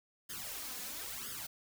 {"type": "noise with flanger", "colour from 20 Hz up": "white", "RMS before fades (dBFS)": -43, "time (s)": [0.29, 1.47], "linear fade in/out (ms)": 10, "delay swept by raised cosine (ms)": [0.59, 4.09], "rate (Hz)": 1, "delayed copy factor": 0.95, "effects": []}